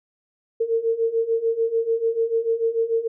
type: beating tone pair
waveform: sine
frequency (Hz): 451.9 / 458.7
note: A4 / A#4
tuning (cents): +46 / -28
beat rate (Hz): 6.8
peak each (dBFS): -24 / -21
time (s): 0.6-3.08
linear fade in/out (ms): 10
effects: none